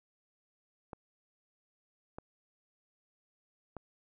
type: clicks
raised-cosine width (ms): 1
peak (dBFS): -28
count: 3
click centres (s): 0.932 / 2.185 / 3.767
effects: none